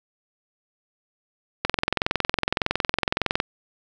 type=click train; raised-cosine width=0.3 ms; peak=-4 dBFS; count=39; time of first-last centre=1.65-3.401 s; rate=21.7 Hz; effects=none